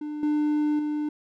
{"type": "tone with level steps", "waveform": "triangle", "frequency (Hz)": 299.3, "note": "D4", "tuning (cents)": 33, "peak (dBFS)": [-28, -19, -23], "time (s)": [0.01, 1.09], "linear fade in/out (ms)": 5, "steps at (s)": [0.23, 0.79], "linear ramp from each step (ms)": 2, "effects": []}